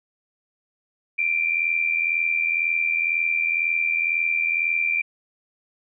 sine tone pair together, 2352 / 2434 Hz, D7 / D#7, +2 / -39 cents, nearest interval minor second, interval 59 cents, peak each -21 / -25 dBFS, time 1.18-5.02 s, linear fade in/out 10 ms, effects none

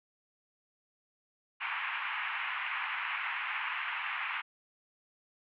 white band-pass noise, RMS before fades -36 dBFS, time 1.6-4.42 s, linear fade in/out 20 ms, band 880 to 2700 Hz, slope 48 dB/octave, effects none

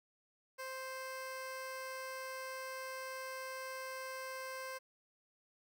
15% pulse tone, 523.3 Hz, C5, in tune, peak -36 dBFS, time 0.58-4.79 s, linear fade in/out 20 ms, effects none

